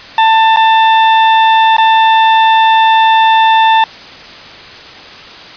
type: tone with dropouts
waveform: 40% pulse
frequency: 890 Hz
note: A5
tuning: 20 cents sharp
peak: -4 dBFS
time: 0.18-3.84 s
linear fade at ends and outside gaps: 2 ms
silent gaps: 0.562-0.57 / 1.767-1.782 s
effects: white hiss -31 dBFS RMS until 5.56 s + resampled to 11025 Hz